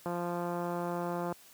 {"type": "click train", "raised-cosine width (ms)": 1, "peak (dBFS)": -22, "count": 221, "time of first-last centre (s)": [0.06, 1.324], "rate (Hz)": 174, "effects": ["white hiss -57 dBFS RMS until 1.53 s", "high-pass 80 Hz 12 dB/octave"]}